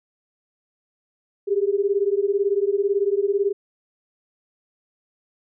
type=beating tone pair; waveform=sine; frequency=392 / 410 Hz; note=G4 / G#4; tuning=0 / -22 cents; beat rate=18 Hz; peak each=-21 dBFS; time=1.47-3.53 s; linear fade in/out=20 ms; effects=none